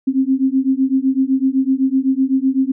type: beating tone pair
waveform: sine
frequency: 261.6 / 269.5 Hz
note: C4 / C#4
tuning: 0 / -49 cents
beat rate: 7.9 Hz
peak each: -16 dBFS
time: 0.07-2.72 s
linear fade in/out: 10 ms
effects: none